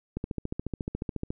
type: click train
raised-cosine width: 3 ms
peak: -18 dBFS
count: 17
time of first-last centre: 0.17-1.305 s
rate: 14.1 Hz
effects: none